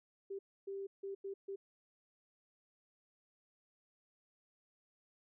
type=tone bursts at uneven times; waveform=sine; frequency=392.8 Hz; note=G4; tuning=4 cents sharp; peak=-40 dBFS; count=5; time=0.3-0.39 / 0.67-0.87 / 1.03-1.15 / 1.24-1.34 / 1.48-1.56 s; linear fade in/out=10 ms; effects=none